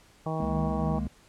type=harmonic tone; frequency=159.1 Hz; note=D#3; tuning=39 cents sharp; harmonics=1 / 2 / 3 / 4 / 5 / 6 / 7; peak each=-31 / -38 / -37 / -36 / -36 / -42 / -40 dBFS; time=0.26-0.99 s; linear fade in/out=2 ms
type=chord; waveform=triangle; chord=D# suspended fourth; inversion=none; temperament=equal; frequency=155.56 / 207.7 / 233.1 Hz; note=D#3 / G#3 / A#3; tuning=0 / 0 / 0 cents; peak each=-34 / -30 / -33 dBFS; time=0.4-1.07 s; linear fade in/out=2 ms
type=tone; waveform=sine; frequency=69.3 Hz; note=C#2; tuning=in tune; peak=-33 dBFS; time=0.42-1.08 s; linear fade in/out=5 ms
effects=pink hiss -58 dBFS RMS until 1.28 s + low-pass 10000 Hz 12 dB/octave